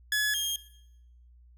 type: tone pair in turn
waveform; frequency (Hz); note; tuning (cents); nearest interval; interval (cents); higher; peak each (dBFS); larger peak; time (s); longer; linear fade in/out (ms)
sawtooth; 1700 / 3228; G#6 / G#7; +40 / -50; major seventh; 1110; second; -21 / -25; first; 0.12-0.34 / 0.34-0.56; neither; 2
effects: noise-tail reverb RT60 0.8 s tail -18 dB re dry + added 60 Hz sine -53 dBFS peak until 1.57 s